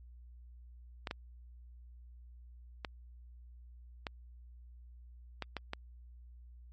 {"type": "clicks", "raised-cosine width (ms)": 0.3, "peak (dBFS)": -21, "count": 7, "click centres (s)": [1.072, 1.111, 2.848, 4.068, 5.423, 5.567, 5.734], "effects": ["added 60 Hz sine -51 dBFS peak until 6.72 s", "MP3 32 kbps"]}